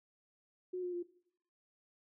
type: tone with pitch steps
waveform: sine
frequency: 364.9 / 357.2 / 349.6 Hz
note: F#4 / F4 / F4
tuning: -24 / +39 / +2 cents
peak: -36 dBFS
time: 0.73-1.03 s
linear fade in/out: 10 ms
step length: 100 ms
effects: noise-tail reverb RT60 0.6 s tail -17 dB re dry